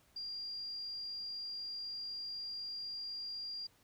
sine tone, 4784 Hz, D8, 31 cents sharp, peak -40 dBFS, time 0.16-3.67 s, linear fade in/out 5 ms, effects pink hiss -69 dBFS RMS until 3.83 s

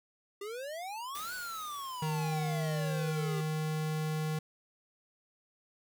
square exponential two-way sweep, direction up then down, 391.9 to 1505 to 391.9 Hz, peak -39 dBFS, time 0.41-3.41 s, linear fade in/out 5 ms, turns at 1.34 s
white noise with exponential decay, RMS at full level -44 dBFS, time 1.15-3.87 s, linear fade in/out 1 ms, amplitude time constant 590 ms
square tone, 155.56 Hz, D#3, in tune, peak -32 dBFS, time 2.02-4.39 s, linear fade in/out 5 ms
effects none

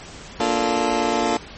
20% pulse chord, Bb major seventh, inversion none, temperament just, 233.1 / 291.4 / 349.6 / 437 Hz, Bb3 / D4 / F4 / A4, 0 / -13 / +2 / -12 cents, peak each -20 dBFS, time 0.4-1.37 s, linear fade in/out 2 ms, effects pink hiss -39 dBFS RMS until 1.57 s + MP3 32 kbps

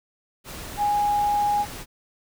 sine tone in noise, 825 Hz, G#5, 12 cents flat, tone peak -19 dBFS, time 0.77-1.66 s, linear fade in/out 50 ms, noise pink, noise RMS -37 dBFS, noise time 0.44-1.86 s, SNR +15 dB, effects none

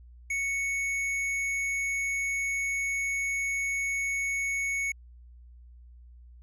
triangle tone with hard clipping, 2217 Hz, C#7, in tune, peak -29 dBFS, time 0.3-4.92 s, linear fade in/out 5 ms, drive 12 dB, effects added 60 Hz sine -48 dBFS peak until 6.42 s

